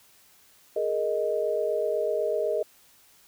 sine chord, Ab suspended second, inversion none, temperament equal with one note detuned, 418.2 / 466.2 / 622.3 Hz, Ab4 / Bb4 / Eb5, +12 / 0 / 0 cents, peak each -29 / -29 / -27 dBFS, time 0.76-2.63 s, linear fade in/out 5 ms, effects white hiss -58 dBFS RMS until 3.27 s

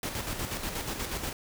pink noise with tremolo, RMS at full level -33 dBFS, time 0.03-1.33 s, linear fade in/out 2 ms, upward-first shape square, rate 8.3 Hz, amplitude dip 45%, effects none

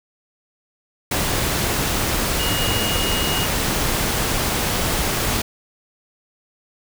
sine tone in noise, 2868 Hz, F7, 45 cents sharp, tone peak -25 dBFS, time 2.39-3.46 s, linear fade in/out 5 ms, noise pink, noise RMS -21 dBFS, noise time 1.11-5.42 s, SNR -7 dB, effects none

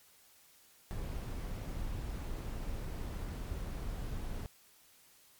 brown noise, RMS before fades -39 dBFS, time 0.91-4.46 s, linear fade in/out 0 ms, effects white hiss -63 dBFS RMS until 5.39 s + MP3 96 kbps

